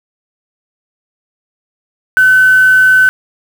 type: tone with quantisation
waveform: sine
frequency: 1516 Hz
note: F#6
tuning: 42 cents sharp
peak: -4 dBFS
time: 2.17-3.09 s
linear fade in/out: 0 ms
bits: 4
effects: none